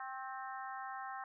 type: harmonic tone with a mistuned harmonic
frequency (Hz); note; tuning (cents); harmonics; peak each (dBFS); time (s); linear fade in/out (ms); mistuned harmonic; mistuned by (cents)
261.6; C4; 0; 3 / 4 / 5 / 6 / 7; -45 / -47 / -49 / -51 / -52; 0-1.24; 2; 4; +35
effects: none